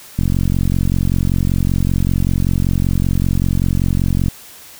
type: click train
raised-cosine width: 5 ms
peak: -4 dBFS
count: 186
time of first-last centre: 0.19-4.283 s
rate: 45.2 Hz
effects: white hiss -39 dBFS RMS until 4.79 s